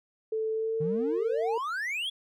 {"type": "tone with pitch glide", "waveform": "sine", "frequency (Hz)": [440, 453.9], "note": ["A4", "A#4"], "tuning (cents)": [0, -46], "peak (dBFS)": -27, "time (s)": [0.32, 1.58], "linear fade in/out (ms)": 5, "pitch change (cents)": 54, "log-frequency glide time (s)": [0.52, 0.91]}
{"type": "exponential sweep", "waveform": "triangle", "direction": "up", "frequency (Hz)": [146.83, 3450], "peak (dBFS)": -28, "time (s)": [0.8, 2.1], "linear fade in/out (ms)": 10}
{"effects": []}